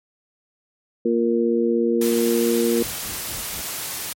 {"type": "harmonic tone", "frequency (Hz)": 116.8, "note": "A#2", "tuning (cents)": 4, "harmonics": [2, 3, 4], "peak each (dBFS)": [-21, -21, -21], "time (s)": [1.05, 2.83], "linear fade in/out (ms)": 5}
{"type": "noise", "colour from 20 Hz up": "white", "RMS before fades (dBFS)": -29, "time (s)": [2.01, 4.13], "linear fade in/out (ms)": 5}
{"type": "noise with tremolo", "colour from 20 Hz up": "brown", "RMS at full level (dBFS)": -33, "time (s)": [2.79, 3.62], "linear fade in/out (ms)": 10, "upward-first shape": "sine", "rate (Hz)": 4, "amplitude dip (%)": 85}
{"effects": ["high-pass 60 Hz 12 dB/octave", "MP3 64 kbps"]}